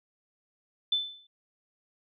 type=tone with exponential decay; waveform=sine; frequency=3520 Hz; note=A7; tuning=in tune; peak=-21 dBFS; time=0.92-1.27 s; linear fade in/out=5 ms; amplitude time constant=76 ms; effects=none